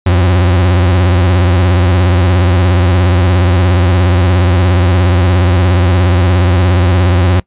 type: tone with vibrato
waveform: 40% pulse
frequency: 89.5 Hz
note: F2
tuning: 43 cents sharp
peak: -6 dBFS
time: 0.06-7.4 s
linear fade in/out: 5 ms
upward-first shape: sine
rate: 17 Hz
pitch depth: 92 cents each way
effects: noise-tail reverb RT60 0.1 s tail -22 dB re dry + resampled to 8000 Hz